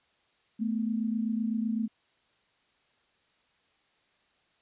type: tone pair together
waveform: sine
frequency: 219 / 246.9 Hz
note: A3 / B3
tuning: -8 / 0 cents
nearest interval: major second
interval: 208 cents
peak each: -28 / -33 dBFS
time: 0.59-1.88 s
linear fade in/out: 20 ms
effects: white hiss -69 dBFS RMS until 4.61 s + resampled to 8000 Hz